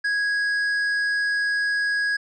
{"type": "tone with hard clipping", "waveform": "sine", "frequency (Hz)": 1657, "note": "G#6", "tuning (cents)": -4, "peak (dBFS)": -22, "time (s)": [0.04, 2.17], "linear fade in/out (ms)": 10, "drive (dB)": 6, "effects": ["resampled to 24000 Hz"]}